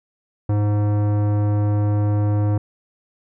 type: tone with tanh clipping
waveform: sine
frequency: 103.83 Hz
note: G#2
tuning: in tune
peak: -18 dBFS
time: 0.49-2.58 s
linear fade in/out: 5 ms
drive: 17 dB
effects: none